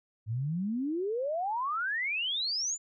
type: exponential sweep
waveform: sine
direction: up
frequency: 103.83 to 7240 Hz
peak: -29 dBFS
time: 0.26-2.78 s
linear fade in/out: 50 ms
effects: none